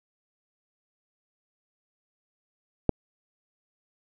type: click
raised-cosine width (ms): 2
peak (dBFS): -6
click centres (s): 2.893
effects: none